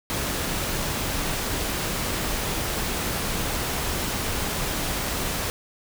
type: noise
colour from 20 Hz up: pink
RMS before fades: -27 dBFS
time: 0.1-5.5 s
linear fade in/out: 0 ms
effects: none